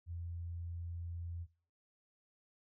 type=tone; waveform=sine; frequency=85.4 Hz; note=F2; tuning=38 cents flat; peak=-40 dBFS; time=0.06-1.47 s; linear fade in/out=50 ms; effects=noise-tail reverb RT60 0.5 s tail -22 dB re dry